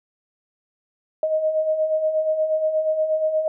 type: beating tone pair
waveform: sine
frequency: 619 / 627.4 Hz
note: D#5 / D#5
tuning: -9 / +14 cents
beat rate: 8.4 Hz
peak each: -27 / -19 dBFS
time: 1.23-3.48 s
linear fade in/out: 2 ms
effects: none